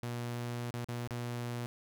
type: tone with dropouts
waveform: sawtooth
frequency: 120.1 Hz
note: B2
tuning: 48 cents flat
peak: -32 dBFS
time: 0.03-1.66 s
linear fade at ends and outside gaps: 0 ms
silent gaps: 0.707-0.74 / 0.845-0.886 / 1.074-1.108 s
effects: none